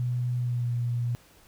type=tone with pitch glide; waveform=sine; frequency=123.2 to 120.11 Hz; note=B2 to B2; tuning=-4 to -48 cents; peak=-25 dBFS; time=0-1.15 s; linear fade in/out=0 ms; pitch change=-44 cents; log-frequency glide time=0.36-0.72 s; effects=pink hiss -57 dBFS RMS until 1.47 s